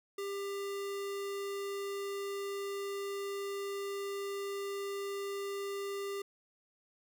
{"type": "tone", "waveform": "square", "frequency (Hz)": 398.2, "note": "G4", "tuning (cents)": 27, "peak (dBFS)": -37, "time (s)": [0.18, 6.22], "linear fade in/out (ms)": 5, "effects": []}